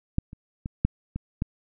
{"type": "clicks", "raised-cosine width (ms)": 5, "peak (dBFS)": [-10, -28, -19, -7, -18, -13], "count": 6, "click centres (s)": [0.184, 0.331, 0.659, 0.85, 1.16, 1.421], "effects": []}